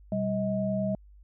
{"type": "tone cluster", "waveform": "sine", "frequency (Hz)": [125.6, 195.8, 633], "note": ["B2", "G3", "D#5"], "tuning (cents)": [30, -2, 30], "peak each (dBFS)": [-35, -28, -30], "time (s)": [0.12, 0.95], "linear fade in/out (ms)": 2, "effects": ["added 50 Hz sine -50 dBFS peak until 1.23 s"]}